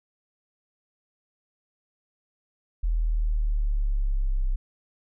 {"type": "exponential sweep", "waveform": "sine", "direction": "down", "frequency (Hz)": [41.2, 31.94], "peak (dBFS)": -21, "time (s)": [2.83, 4.56], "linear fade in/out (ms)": 10, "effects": []}